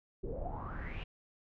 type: noise with low-pass filter sweep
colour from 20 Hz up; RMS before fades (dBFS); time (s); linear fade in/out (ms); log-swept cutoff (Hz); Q
brown; -40; 0.23-1.04; 10; 400 to 3000; 7.2
effects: none